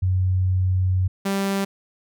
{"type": "tone pair in turn", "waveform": ["sine", "sawtooth"], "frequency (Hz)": [92.7, 196.42], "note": ["F#2", "G3"], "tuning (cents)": [4, 4], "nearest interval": "octave + minor second", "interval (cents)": 1300, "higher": "second", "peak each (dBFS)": -17, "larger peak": "neither", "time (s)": [[0.02, 1.08], [1.25, 1.65]], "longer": "first", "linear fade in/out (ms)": 10, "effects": []}